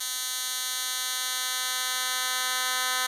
10% pulse tone with high-pass filter sweep, 254.5 Hz, C4, 48 cents flat, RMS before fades -29 dBFS, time 0-3.07 s, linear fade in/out 10 ms, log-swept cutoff 4100 to 1700 Hz, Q 0.71, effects resampled to 32000 Hz + 8-bit

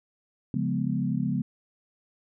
sine chord, C# dominant seventh, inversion none, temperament equal, 138.59 / 174.61 / 207.7 / 246.9 Hz, C#3 / E#3 / G#3 / B3, 0 / 0 / 0 / 0 cents, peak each -30 dBFS, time 0.54-1.42 s, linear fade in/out 2 ms, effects none

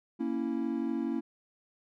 triangle chord, A# diminished, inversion none, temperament equal, 233.1 / 277.2 / 329.6 Hz, A#3 / C#4 / E4, 0 / 0 / 0 cents, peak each -32 dBFS, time 0.19-1.21 s, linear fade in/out 20 ms, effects none

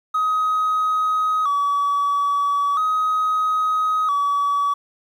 triangle tone with vibrato, 1199 Hz, D6, 36 cents sharp, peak -14 dBFS, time 0.14-4.74 s, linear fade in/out 10 ms, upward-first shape square, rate 0.38 Hz, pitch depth 87 cents each way, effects tanh soft clip ceiling -13 dBFS + 9-bit

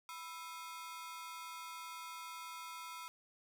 sawtooth ring-modulated tone, 1158 Hz, D6, 25 cents flat, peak -39 dBFS, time 0.09-3.08 s, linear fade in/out 0 ms, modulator 169 Hz, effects none

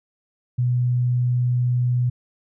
sine tone, 123.47 Hz, B2, in tune, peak -17 dBFS, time 0.58-2.1 s, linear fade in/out 10 ms, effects none

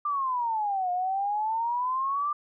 sine exponential two-way sweep, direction down then up, 1195 to 711 to 1195 Hz, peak -25 dBFS, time 0.05-2.33 s, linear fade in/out 5 ms, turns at 0.91 s, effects none

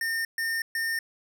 square tone bursts, 1819 Hz, A#6, 43 cents flat, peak -27 dBFS, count 3, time 0.01-0.99 s, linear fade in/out 2 ms, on 240 ms, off 130 ms, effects none

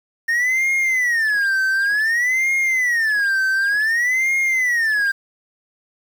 triangle tone with vibrato, 1818 Hz, A#6, 44 cents flat, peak -14 dBFS, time 0.28-5.12 s, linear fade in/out 10 ms, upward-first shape sine, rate 0.55 Hz, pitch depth 280 cents each way, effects 7-bit

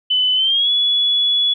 sine tone with pitch glide, 3012 to 3400 Hz, F#7 to G#7, +30 to +40 cents, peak -13 dBFS, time 0.1-1.54 s, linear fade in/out 10 ms, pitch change +210 cents, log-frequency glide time 0.35-0.7 s, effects none

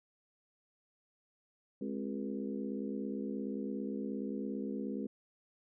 harmonic tone with a mistuned harmonic, 69.3 Hz, C#2, in tune, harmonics 3 / 4 / 5 / 6 / 7, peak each -39 / -40 / -45 / -45 / -47 dBFS, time 1.81-5.07 s, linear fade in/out 5 ms, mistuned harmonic 4, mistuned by -77 cents, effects none

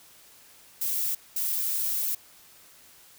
violet noise bursts at uneven times, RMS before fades -28 dBFS, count 2, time 0.81-1.15 / 1.36-2.15 s, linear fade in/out 5 ms, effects white hiss -54 dBFS RMS until 3.18 s

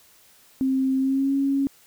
sine tone with pitch glide, 264.6 to 275.4 Hz, C4 to C#4, +20 to -11 cents, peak -19 dBFS, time 0.61-1.67 s, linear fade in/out 0 ms, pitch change +69 cents, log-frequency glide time 0.98-1.34 s, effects white hiss -55 dBFS RMS until 1.86 s

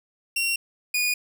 sawtooth tone pair in turn, 2742 / 2457 Hz, F7 / D#7, -32 / -22 cents, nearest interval major second, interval 190 cents, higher first, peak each -19 / -18 dBFS, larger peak second, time 0.36-0.56 / 0.94-1.14 s, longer neither, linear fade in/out 5 ms, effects none

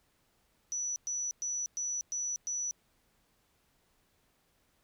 sine tone bursts, 5920 Hz, F#8, in tune, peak -32 dBFS, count 6, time 0.72-2.71 s, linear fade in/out 0 ms, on 240 ms, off 110 ms, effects pink hiss -72 dBFS RMS until 4.83 s

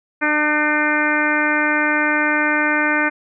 harmonic tone with a mistuned harmonic, 300 Hz, D4, 37 cents sharp, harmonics 1 / 2 / 3 / 4 / 5 / 6 / 7 / 8, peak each -22 / -26 / -25 / -26 / -20 / -23 / -23 / -26 dBFS, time 0.21-3.1 s, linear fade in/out 20 ms, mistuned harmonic 5, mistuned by +18 cents, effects none

